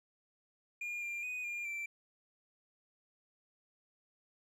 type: tone with pitch steps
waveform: triangle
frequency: 2420 / 2389 / 2488 / 2407 / 2344 Hz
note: D#7 / D7 / D#7 / D7 / D7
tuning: -49 / +29 / -1 / +42 / -4 cents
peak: -36 dBFS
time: 0.81-1.86 s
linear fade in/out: 5 ms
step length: 210 ms
effects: none